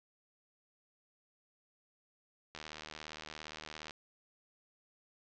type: click train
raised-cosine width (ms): 0.2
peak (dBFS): -27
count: 106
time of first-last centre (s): 2.55-3.908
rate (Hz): 77.3
effects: low-pass 6000 Hz 12 dB/octave